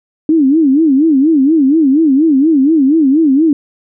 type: tone with vibrato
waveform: sine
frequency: 293.7 Hz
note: D4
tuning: in tune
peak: -6 dBFS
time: 0.29-3.53 s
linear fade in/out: 2 ms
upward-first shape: sine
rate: 4.2 Hz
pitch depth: 200 cents each way
effects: none